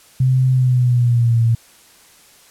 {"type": "tone with pitch glide", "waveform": "sine", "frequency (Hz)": [129.5, 115.37], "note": ["C3", "A#2"], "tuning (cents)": [-17, -17], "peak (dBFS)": -11, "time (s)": [0.2, 1.55], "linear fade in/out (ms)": 5, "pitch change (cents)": -200, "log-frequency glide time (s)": [0.51, 1.41], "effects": ["white hiss -48 dBFS RMS until 2.5 s", "low-pass 12000 Hz 12 dB/octave"]}